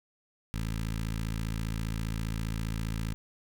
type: tone with notch filter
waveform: 15% pulse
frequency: 55 Hz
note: A1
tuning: in tune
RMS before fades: -33 dBFS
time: 0.54-3.14 s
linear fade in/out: 0 ms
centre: 650 Hz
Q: 0.63
effects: none